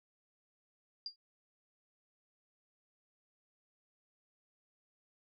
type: tone with exponential decay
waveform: sine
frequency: 4797 Hz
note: D8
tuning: 36 cents sharp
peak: -35 dBFS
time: 1.06-1.16 s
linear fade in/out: 2 ms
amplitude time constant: 21 ms
effects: none